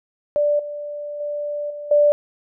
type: tone with level steps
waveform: sine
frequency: 587.3 Hz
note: D5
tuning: in tune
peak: -15 / -27 / -23 / -29 / -11 dBFS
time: 0.36-2.12 s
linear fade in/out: 0 ms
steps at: 0.59 / 1.2 / 1.7 / 1.91 s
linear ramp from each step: 5 ms
effects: none